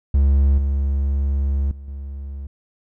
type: tone with level steps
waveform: triangle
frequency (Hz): 69.3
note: C#2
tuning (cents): 0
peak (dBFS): -10 / -15 / -31 / -26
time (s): 0.14-2.47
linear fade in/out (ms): 5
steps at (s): 0.58 / 1.71 / 1.88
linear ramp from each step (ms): 2
effects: none